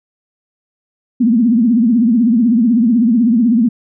sine tone with vibrato, 233.1 Hz, A#3, in tune, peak -8 dBFS, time 1.2-3.69 s, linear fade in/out 10 ms, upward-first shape triangle, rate 16 Hz, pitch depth 190 cents each way, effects none

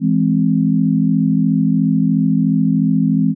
sine chord, E augmented, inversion none, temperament equal, 164.81 / 207.7 / 261.6 Hz, E3 / G#3 / B#3, 0 / 0 / 0 cents, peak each -16 dBFS, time 0-3.35 s, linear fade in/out 50 ms, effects none

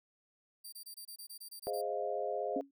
10% pulse tone bursts, 4699 Hz, D8, in tune, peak -39 dBFS, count 11, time 0.64-1.815 s, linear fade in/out 10 ms, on 85 ms, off 24 ms
sine chord, F minor seventh, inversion first, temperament equal, 415.3 / 523.3 / 622.3 / 698.5 Hz, Ab4 / C5 / Eb5 / F5, 0 / 0 / 0 / 0 cents, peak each -39 dBFS, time 1.67-2.61 s, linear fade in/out 0 ms
sine tone with exponential decay, 277.2 Hz, C#4, in tune, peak -31 dBFS, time 2.56-2.71 s, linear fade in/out 5 ms, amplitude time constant 32 ms
effects none

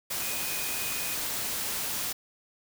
sine tone in noise, 2489 Hz, D#7, in tune, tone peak -39 dBFS, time 0.21-1.15 s, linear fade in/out 10 ms, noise white, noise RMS -32 dBFS, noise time 0.1-2.13 s, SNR -10 dB, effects none

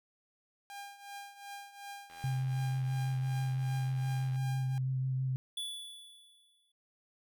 sawtooth tone with tremolo, 804 Hz, G5, 44 cents sharp, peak -38 dBFS, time 0.7-4.78 s, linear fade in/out 0 ms, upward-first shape triangle, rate 2.7 Hz, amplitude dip 80%
click train, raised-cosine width 0.3 ms, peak -39 dBFS, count 190, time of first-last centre 2.1-4.358 s, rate 83.7 Hz
sine tone with vibrato, 130.81 Hz, C3, in tune, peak -30 dBFS, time 2.24-5.36 s, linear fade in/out 0 ms, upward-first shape sine, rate 6.1 Hz, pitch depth 15 cents each way
square tone with exponential decay, 3444 Hz, A7, 38 cents flat, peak -35 dBFS, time 5.57-6.72 s, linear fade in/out 5 ms, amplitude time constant 250 ms
effects none

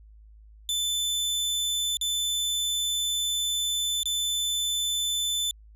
sawtooth tone with dropouts, 3520 Hz, A7, in tune, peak -22 dBFS, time 0.69-5.51 s, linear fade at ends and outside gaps 1 ms, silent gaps 1.97-2.012 / 4.032-4.056 s, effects added 53 Hz sine -48 dBFS peak until 5.75 s + resampled to 32000 Hz

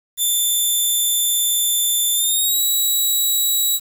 5% pulse tone with pitch glide, 3541 to 3884 Hz, A7 to B7, +10 to -30 cents, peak -9 dBFS, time 0.17-3.8 s, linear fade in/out 50 ms, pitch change +160 cents, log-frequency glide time 2.14-2.61 s, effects 7-bit

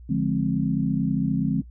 sine chord, D half-diminished seventh, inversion none, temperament just, 146.83 / 176.2 / 211.4 / 264.3 Hz, D3 / F3 / Ab3 / C4, 0 / +16 / +31 / +18 cents, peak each -26 dBFS, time 0.09-1.62 s, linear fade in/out 10 ms, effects noise-tail reverb RT60 0.1 s tail -19 dB re dry + added 60 Hz sine -41 dBFS peak until 1.7 s

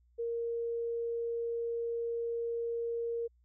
sine tone, 466.2 Hz, A#4, in tune, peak -32 dBFS, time 0.18-3.28 s, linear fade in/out 20 ms, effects added 60 Hz sine -64 dBFS peak until 3.44 s

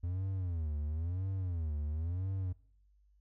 triangle tone with vibrato, 84.4 Hz, E2, 41 cents sharp, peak -31 dBFS, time 0.03-2.53 s, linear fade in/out 10 ms, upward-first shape sine, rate 0.98 Hz, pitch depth 230 cents each way, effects noise-tail reverb RT60 0.6 s tail -22 dB re dry + added 50 Hz sine -64 dBFS peak until 3.2 s

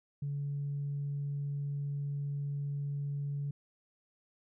sine tone, 142.5 Hz, C#3, 48 cents sharp, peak -32 dBFS, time 0.22-3.51 s, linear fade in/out 5 ms, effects tanh soft clip ceiling -29 dBFS

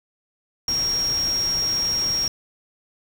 sine tone in noise, 5588 Hz, F8, in tune, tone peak -20 dBFS, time 0.68-2.28 s, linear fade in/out 2 ms, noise pink, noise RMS -34 dBFS, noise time 0.68-2.28 s, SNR +11 dB, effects none

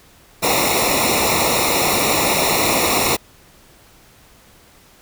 pink noise with comb filter, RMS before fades -17 dBFS, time 0.42-3.17 s, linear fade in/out 20 ms, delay 0.63 ms, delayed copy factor -1, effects pink hiss -49 dBFS RMS until 5.01 s

